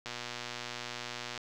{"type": "click train", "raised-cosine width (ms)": 0.2, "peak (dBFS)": -21, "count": 159, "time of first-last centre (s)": [0.06, 1.377], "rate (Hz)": 120, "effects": []}